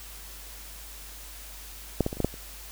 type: clicks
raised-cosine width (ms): 2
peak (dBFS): -8 / -13 / -20 / -27 / -13 / -9 / -30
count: 7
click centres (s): 2.007 / 2.064 / 2.129 / 2.17 / 2.203 / 2.246 / 2.341
effects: added 50 Hz sine -45 dBFS peak until 2.71 s + white hiss -45 dBFS RMS until 2.71 s